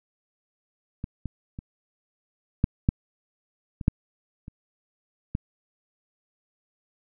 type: clicks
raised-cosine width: 5 ms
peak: -19 / -19 / -23 / -7 / -6 / -21 / -6 / -27 / -14 dBFS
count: 9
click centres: 1.041 / 1.257 / 1.589 / 2.641 / 2.889 / 3.812 / 3.881 / 4.481 / 5.351 s
effects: none